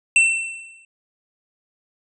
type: tone with exponential decay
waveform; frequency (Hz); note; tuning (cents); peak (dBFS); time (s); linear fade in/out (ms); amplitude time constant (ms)
square; 2691; E7; +35; -10; 0.16-0.85; 2; 150
effects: resampled to 24000 Hz